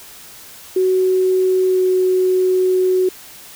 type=tone with pitch glide; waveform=sine; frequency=372.8 to 370.4 Hz; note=F#4 to F#4; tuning=+13 to +2 cents; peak=-12 dBFS; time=0.76-3.09 s; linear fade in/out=5 ms; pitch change=-11 cents; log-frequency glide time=1.67-1.8 s; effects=white hiss -39 dBFS RMS until 3.55 s

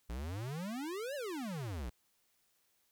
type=exponential two-way sweep; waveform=square; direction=up then down; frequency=54.4 to 599 to 54.4 Hz; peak=-39 dBFS; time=0.09-1.9 s; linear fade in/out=10 ms; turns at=1.15 s; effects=white hiss -75 dBFS RMS until 2.91 s

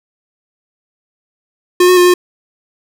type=tone with pitch steps; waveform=square; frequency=358.6 / 364.7 / 355.9 / 358.6 Hz; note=F4 / F#4 / F4 / F4; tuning=+46 / -25 / +33 / +46 cents; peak=-6 dBFS; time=1.8-2.14 s; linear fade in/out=5 ms; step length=85 ms; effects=none

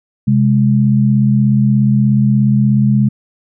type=tone pair together; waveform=sine; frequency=130.81 / 207.6 Hz; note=C3 / G#3; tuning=0 / 0 cents; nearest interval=minor sixth; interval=800 cents; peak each=-11 dBFS; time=0.27-3.09 s; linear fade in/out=10 ms; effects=none

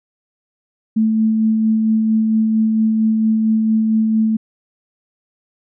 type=tone with tremolo; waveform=sine; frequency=220 Hz; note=A3; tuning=in tune; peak=-11 dBFS; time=0.96-4.37 s; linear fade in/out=10 ms; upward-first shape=sine; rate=4.4 Hz; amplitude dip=25%; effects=none

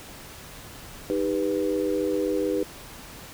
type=chord; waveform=sine; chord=Eb augmented; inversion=none; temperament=equal with one note detuned; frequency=311.1 / 398.2 / 493.9 Hz; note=Eb4 / G4 / B4; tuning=0 / +27 / 0 cents; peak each=-27 dBFS; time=1.1-2.63 s; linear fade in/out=0 ms; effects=pink hiss -43 dBFS RMS until 3.33 s

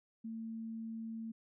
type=tone; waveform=sine; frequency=225 Hz; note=A3; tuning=39 cents sharp; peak=-40 dBFS; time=0.24-1.32 s; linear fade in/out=10 ms; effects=none

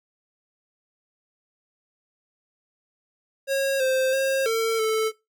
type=tone with pitch steps; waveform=square; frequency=545 / 523 / 537 / 451.3 / 439.3 Hz; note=C#5 / C5 / C5 / A4 / A4; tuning=-29 / -1 / +45 / +44 / -3 cents; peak=-21 dBFS; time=3.47-5.12 s; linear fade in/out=50 ms; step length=330 ms; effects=noise-tail reverb RT60 0.2 s tail -18 dB re dry

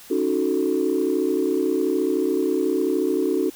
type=chord; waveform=sine; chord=D# half-diminished seventh; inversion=third; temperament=equal; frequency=277.2 / 311.1 / 370 / 440 Hz; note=C#4 / D#4 / F#4 / A4; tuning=0 / 0 / 0 / 0 cents; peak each=-25 / -24 / -22 / -25 dBFS; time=0.1-3.5 s; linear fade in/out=10 ms; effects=tanh soft clip ceiling -11 dBFS + white hiss -45 dBFS RMS until 3.55 s

